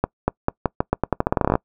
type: accelerating click train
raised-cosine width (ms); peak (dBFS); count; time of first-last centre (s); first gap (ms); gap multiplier
1; -3; 19; 0.04-1.554; 240; 0.85
effects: noise-tail reverb RT60 0.1 s tail -25 dB re dry